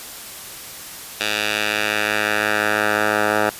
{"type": "tone with band-pass filter sweep", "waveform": "10% pulse", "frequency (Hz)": 105.7, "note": "G#2", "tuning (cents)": 31, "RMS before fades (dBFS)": -20, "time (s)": [1.2, 3.5], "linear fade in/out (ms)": 5, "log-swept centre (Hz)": [3200, 1100], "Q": 1.4, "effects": ["white hiss -35 dBFS RMS until 3.59 s", "resampled to 32000 Hz"]}